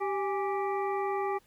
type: harmonic tone with a mistuned harmonic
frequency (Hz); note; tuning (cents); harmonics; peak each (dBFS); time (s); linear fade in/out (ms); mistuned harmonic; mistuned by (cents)
390.6; G4; -6; 1 / 2 / 3 / 5 / 6; -31 / -33 / -36 / -43 / -47; 0-1.39; 20; 2; +85
effects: pink hiss -65 dBFS RMS until 1.46 s